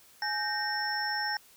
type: tone cluster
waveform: sine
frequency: 839 / 1560 / 1846 / 5400 Hz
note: G#5 / G6 / A#6 / E8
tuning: +17 / -9 / -17 / +41 cents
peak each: -34 / -35 / -35 / -34 dBFS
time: 0.22-1.37 s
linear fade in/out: 2 ms
effects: white hiss -58 dBFS RMS until 1.56 s